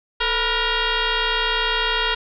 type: tone with frequency modulation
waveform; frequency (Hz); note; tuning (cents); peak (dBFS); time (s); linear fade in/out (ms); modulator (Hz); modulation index
sine; 916; A#5; -31; -18; 0.2-2.15; 10; 473; 6
effects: none